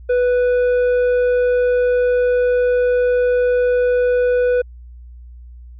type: tone with tanh clipping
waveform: sine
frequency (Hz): 493.9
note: B4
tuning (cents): 0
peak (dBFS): -14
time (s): 0.09-4.62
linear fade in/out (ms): 10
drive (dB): 7
effects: added 60 Hz sine -35 dBFS peak until 5.79 s